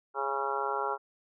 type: harmonic tone with a mistuned harmonic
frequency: 137.9 Hz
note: C#3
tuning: 9 cents flat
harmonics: 3 / 4 / 5 / 6 / 7 / 8 / 9 / 10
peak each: -36 / -39 / -42 / -35 / -36 / -38 / -44 / -35 dBFS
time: 0.14-0.98 s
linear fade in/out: 50 ms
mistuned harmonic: 10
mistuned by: -17 cents
effects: none